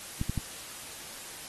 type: clicks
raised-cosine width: 5 ms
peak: -17 dBFS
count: 3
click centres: 0.214 / 0.296 / 0.377 s
effects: white hiss -43 dBFS RMS until 1.48 s + AAC 32 kbps